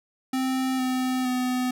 square tone with pitch steps, 260.9 / 256.4 / 252 Hz, C4 / C4 / B3, -5 / -35 / +35 cents, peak -24 dBFS, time 0.33-1.71 s, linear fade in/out 5 ms, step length 460 ms, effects none

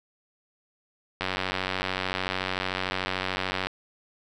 click train, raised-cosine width 0.3 ms, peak -11 dBFS, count 231, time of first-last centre 1.21-3.67 s, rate 93.5 Hz, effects none

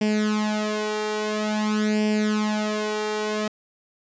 sawtooth tone with flanger, 212.8 Hz, G#3, 42 cents sharp, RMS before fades -24 dBFS, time 0.01-3.48 s, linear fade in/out 5 ms, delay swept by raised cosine 0.38 to 2.18 ms, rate 0.49 Hz, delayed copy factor +0.8, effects resampled to 16000 Hz

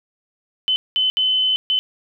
sine tone bursts at uneven times, 3037 Hz, F#7, 44 cents sharp, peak -15 dBFS, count 4, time 0.68-0.76 / 0.96-1.1 / 1.17-1.56 / 1.7-1.79 s, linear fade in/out 0 ms, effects none

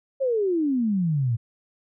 sine exponential sweep, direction down, 554 to 110 Hz, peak -20 dBFS, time 0.2-1.37 s, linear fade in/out 20 ms, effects none

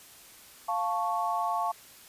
sine chord, F augmented, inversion none, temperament equal, 698.5 / 880 / 1108.7 Hz, F5 / A5 / C#6, 0 / 0 / 0 cents, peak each -31 dBFS, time 0.68-1.72 s, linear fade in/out 10 ms, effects white hiss -52 dBFS RMS until 2.08 s + resampled to 32000 Hz

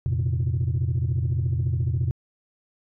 sine chord, F suspended fourth, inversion none, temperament equal, 87.31 / 116.54 / 130.81 Hz, F2 / Bb2 / C3, 0 / 0 / 0 cents, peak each -24 dBFS, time 0.06-2.11 s, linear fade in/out 0 ms, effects tanh soft clip ceiling -17 dBFS

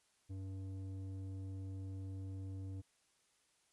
square tone with low-pass filter, 95.8 Hz, G2, 39 cents flat, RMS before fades -45 dBFS, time 0.29-2.82 s, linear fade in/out 20 ms, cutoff 320 Hz, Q 0.92, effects white hiss -75 dBFS RMS until 3.72 s + resampled to 24000 Hz

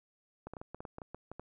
clicks, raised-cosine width 1 ms, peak -29 dBFS, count 12, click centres 0.47 / 0.536 / 0.568 / 0.615 / 0.746 / 0.805 / 0.852 / 0.984 / 1.018 / 1.146 / 1.316 / 1.396 s, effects none

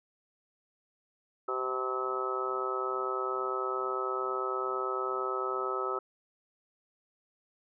harmonic tone, 128.9 Hz, C3, 26 cents flat, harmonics 3 / 4 / 5 / 6 / 7 / 8 / 9 / 10, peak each -35 / -39 / -43 / -44 / -44 / -44 / -44 / -33 dBFS, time 1.48-5.99 s, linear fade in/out 5 ms, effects none

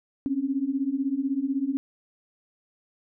sine beating tone pair, 262.7 / 278.7 Hz, C4 / C#4, +7 / +9 cents, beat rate 16 Hz, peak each -28 / -26 dBFS, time 0.26-1.77 s, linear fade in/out 0 ms, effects none

